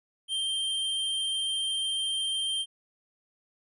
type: tone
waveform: square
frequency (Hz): 3157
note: G7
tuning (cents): +12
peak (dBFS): -28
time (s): 0.28-2.66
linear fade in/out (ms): 50
effects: resampled to 24000 Hz